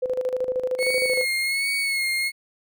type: tone with tremolo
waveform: sine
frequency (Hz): 508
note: B4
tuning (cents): +49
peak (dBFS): -20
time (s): 0.02-1.25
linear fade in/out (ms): 10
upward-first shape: square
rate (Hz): 13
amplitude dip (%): 65
type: tone with vibrato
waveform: 35% pulse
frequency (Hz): 2182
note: C#7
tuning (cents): -28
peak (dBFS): -20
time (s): 0.78-2.32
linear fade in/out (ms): 50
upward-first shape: sine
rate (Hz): 1.3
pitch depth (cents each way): 45
effects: none